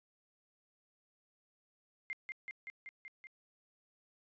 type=tone with echo; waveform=sine; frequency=2105 Hz; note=C7; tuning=10 cents sharp; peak=-37 dBFS; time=2.1-2.13 s; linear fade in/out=0 ms; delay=190 ms; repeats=6; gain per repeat=-2 dB; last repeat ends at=3.27 s; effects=resampled to 16000 Hz